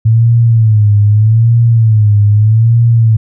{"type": "tone with vibrato", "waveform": "sine", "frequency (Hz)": 110, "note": "A2", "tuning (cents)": 0, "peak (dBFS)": -4, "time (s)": [0.05, 3.17], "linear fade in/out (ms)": 10, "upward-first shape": "sine", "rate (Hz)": 0.81, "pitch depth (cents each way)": 110, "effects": []}